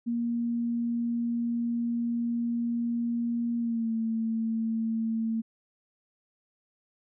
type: tone with pitch glide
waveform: sine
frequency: 235.4 to 224.9 Hz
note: A#3 to A3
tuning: +17 to +38 cents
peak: -26 dBFS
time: 0.06-5.42 s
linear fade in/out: 20 ms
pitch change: -79 cents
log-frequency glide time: 3.58-3.92 s
effects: none